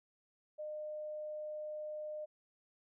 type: tone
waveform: sine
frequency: 608 Hz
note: D#5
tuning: 40 cents flat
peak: -40 dBFS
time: 0.58-2.26 s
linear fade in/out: 20 ms
effects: none